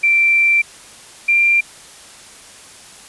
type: tone pair in turn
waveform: sine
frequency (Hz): 2349 / 2376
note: D7 / D7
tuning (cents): 0 / +20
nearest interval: unison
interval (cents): 20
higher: second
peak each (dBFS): -10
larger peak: neither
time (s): 0.03-0.62 / 1.28-1.61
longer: first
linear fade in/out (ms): 10
effects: white hiss -40 dBFS RMS until 3.08 s + resampled to 24000 Hz